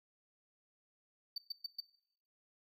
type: tone bursts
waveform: triangle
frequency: 4587 Hz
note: D8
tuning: 42 cents flat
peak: -36 dBFS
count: 4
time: 1.36-1.804 s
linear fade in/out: 5 ms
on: 21 ms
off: 120 ms
effects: noise-tail reverb RT60 0.7 s tail -17 dB re dry